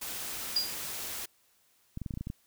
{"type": "noise", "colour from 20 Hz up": "white", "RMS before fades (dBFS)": -38, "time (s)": [0.01, 1.26], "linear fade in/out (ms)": 10}
{"type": "tone with exponential decay", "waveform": "sine", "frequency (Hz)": 4842, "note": "D#8", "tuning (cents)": -48, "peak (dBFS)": -22, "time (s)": [0.56, 0.79], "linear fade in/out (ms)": 5, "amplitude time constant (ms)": 50}
{"type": "clicks", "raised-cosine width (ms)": 5, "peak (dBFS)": -24, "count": 9, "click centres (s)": [1.974, 2.017, 2.062, 2.108, 2.139, 2.174, 2.21, 2.271, 2.301]}
{"effects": ["white hiss -68 dBFS RMS until 2.46 s"]}